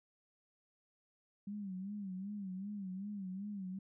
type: tone with vibrato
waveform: sine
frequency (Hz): 196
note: G3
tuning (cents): 0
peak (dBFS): -40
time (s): 1.47-3.79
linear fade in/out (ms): 5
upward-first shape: sine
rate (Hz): 2.6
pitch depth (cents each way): 110
effects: none